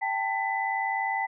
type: tone cluster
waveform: sine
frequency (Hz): 786 / 886 / 1999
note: G5 / A5 / B6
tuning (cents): +4 / +12 / +20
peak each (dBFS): -30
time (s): 0.01-1.27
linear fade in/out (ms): 20
effects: none